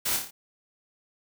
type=noise with echo; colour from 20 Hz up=white; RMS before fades=-28 dBFS; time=0.05-0.17 s; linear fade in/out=10 ms; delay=28 ms; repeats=5; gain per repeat=-4 dB; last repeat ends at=0.31 s; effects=none